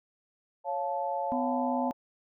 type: chord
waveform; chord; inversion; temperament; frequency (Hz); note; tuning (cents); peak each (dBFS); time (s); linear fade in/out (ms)
sine; Db augmented; none; equal with one note detuned; 554.4 / 698.5 / 872.9; Db5 / F5 / A5; 0 / 0 / -14; -34 / -34 / -32; 0.64-1.93; 50
type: harmonic tone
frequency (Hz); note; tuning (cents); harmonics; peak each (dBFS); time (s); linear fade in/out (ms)
252; B3; +35; 1 / 3 / 4; -30 / -40 / -42; 1.32-1.91; 0
effects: none